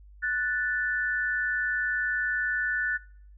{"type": "tone pair together", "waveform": "sine", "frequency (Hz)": [1480, 1760], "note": ["F#6", "A6"], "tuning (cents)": [0, 0], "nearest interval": "minor third", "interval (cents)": 300, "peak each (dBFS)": -28, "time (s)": [0.22, 2.98], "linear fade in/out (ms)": 20, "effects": ["noise-tail reverb RT60 0.6 s tail -23 dB re dry", "added 50 Hz sine -48 dBFS peak until 3.37 s"]}